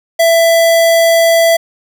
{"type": "tone", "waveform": "square", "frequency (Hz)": 665, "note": "E5", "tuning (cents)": 15, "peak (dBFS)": -7, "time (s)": [0.19, 1.57], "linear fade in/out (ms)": 10, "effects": []}